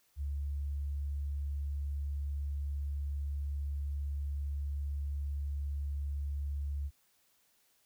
sine tone, 71.2 Hz, C#2, 47 cents sharp, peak -33 dBFS, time 0.16-6.91 s, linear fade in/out 50 ms, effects white hiss -71 dBFS RMS until 7.85 s

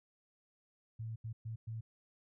sine tone bursts at uneven times, 112.2 Hz, A2, 34 cents sharp, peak -39 dBFS, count 4, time 0.99-1.16 / 1.24-1.33 / 1.45-1.56 / 1.67-1.81 s, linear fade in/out 10 ms, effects none

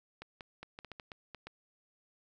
clicks, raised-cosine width 0.3 ms, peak -29 dBFS, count 10, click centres 0.22 / 0.408 / 0.63 / 0.789 / 0.847 / 0.917 / 0.998 / 1.118 / 1.347 / 1.47 s, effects none

